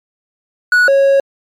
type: tone pair in turn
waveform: triangle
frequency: 1468 / 549.9 Hz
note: F#6 / C#5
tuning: -14 / -14 cents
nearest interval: octave + perfect fourth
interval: 1700 cents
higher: first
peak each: -5 dBFS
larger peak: neither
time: 0.72-0.88 / 0.88-1.2 s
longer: second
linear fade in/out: 2 ms
effects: MP3 96 kbps